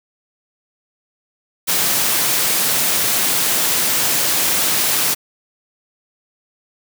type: high-pass noise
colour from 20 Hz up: white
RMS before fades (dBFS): -17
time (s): 1.67-5.15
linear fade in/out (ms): 20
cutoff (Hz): 100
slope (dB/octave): 48
effects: none